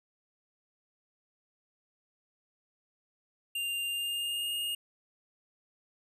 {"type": "tone with pitch glide", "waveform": "square", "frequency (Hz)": [2794, 2844], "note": ["F7", "F7"], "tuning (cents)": [0, 31], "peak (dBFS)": -32, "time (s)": [3.55, 4.75], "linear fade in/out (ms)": 5, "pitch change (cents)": 31, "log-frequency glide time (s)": [3.86, 4.52], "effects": []}